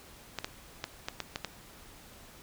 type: clicks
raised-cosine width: 0.2 ms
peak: -16 dBFS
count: 7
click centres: 0.387 / 0.445 / 0.841 / 1.085 / 1.203 / 1.359 / 1.447 s
effects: pink hiss -53 dBFS RMS until 2.42 s